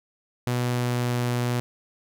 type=tone with pitch glide; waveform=sawtooth; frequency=122.9 to 121.91 Hz; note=B2 to B2; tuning=-8 to -22 cents; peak=-19 dBFS; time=0.47-1.6 s; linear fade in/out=0 ms; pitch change=-14 cents; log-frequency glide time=0.64-1.18 s; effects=none